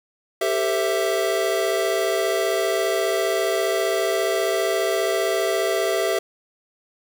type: chord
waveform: square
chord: A minor seventh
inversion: third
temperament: equal with one note detuned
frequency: 392 / 446.9 / 523.3 / 659.3 Hz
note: G4 / A4 / C5 / E5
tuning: 0 / +27 / 0 / 0 cents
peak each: -25 / -28 / -30 / -24 dBFS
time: 0.41-6.19 s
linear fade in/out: 5 ms
effects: 9-bit